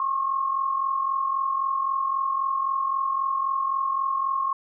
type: tone pair together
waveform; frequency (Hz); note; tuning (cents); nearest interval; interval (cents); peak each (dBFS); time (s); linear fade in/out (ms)
sine; 1077.2 / 1121; C#6 / C#6; -50 / +19; minor second; 69; -23 / -30; 0-4.53; 2
effects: none